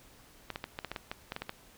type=clicks; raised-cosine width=0.3 ms; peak=-20 dBFS; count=12; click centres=0.503 / 0.559 / 0.641 / 0.789 / 0.847 / 0.916 / 0.962 / 1.115 / 1.321 / 1.364 / 1.42 / 1.494 s; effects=pink hiss -58 dBFS RMS until 1.77 s